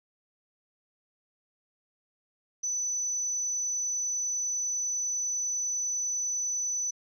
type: tone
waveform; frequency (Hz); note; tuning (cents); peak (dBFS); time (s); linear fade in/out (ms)
sine; 5990; F#8; +20; -27; 2.63-6.91; 10
effects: tanh soft clip ceiling -23 dBFS